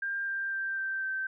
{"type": "tone with pitch steps", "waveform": "sine", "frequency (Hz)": [1596, 1585, 1574, 1563.2, 1552.4], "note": ["G6", "G6", "G6", "G6", "G6"], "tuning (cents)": [31, 19, 7, -5, -17], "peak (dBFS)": -30, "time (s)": [0.02, 1.27], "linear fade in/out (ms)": 5, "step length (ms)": 250, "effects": []}